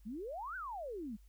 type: exponential two-way sweep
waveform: sine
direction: up then down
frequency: 196 to 1568 to 196 Hz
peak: -40 dBFS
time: 0.05-1.17 s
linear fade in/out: 20 ms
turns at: 0.56 s
effects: added 50 Hz sine -57 dBFS peak until 1.28 s + white hiss -75 dBFS RMS until 1.28 s